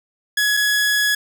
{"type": "tone pair in turn", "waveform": "sawtooth", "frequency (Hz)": [1683, 1683], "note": ["G#6", "G#6"], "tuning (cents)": [23, 23], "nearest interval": "unison", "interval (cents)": 0, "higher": "neither", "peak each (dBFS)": -12, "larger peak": "neither", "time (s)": [[0.37, 0.57], [0.57, 1.15]], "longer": "second", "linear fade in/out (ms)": 5, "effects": []}